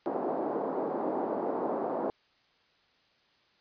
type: band-pass noise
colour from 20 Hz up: pink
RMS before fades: -32 dBFS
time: 0.06-2.1 s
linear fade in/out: 0 ms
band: 270 to 880 Hz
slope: 24 dB/octave
effects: white hiss -67 dBFS RMS until 3.6 s + resampled to 11025 Hz